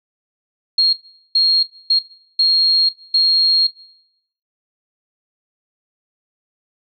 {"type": "tone bursts at uneven times", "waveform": "sine", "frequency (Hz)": 4256, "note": "C8", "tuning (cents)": 29, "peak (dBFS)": -10, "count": 5, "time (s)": [[0.78, 0.93], [1.35, 1.63], [1.9, 1.99], [2.39, 2.89], [3.14, 3.67]], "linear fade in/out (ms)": 5, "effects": ["noise-tail reverb RT60 0.8 s tail -23 dB re dry"]}